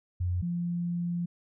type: tone pair in turn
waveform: sine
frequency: 89.2 / 173.32 Hz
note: F2 / F3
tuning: +37 / -13 cents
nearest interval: major seventh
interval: 1150 cents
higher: second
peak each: -26 / -28 dBFS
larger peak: first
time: 0.2-0.42 / 0.42-1.26 s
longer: second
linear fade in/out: 10 ms
effects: none